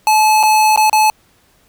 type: tone with dropouts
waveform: square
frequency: 862 Hz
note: A5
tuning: 36 cents flat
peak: -9 dBFS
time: 0.07-1.1 s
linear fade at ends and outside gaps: 1 ms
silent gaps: 0.43-0.434 / 0.761-0.775 / 0.897-0.929 s
effects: pink hiss -54 dBFS RMS until 1.68 s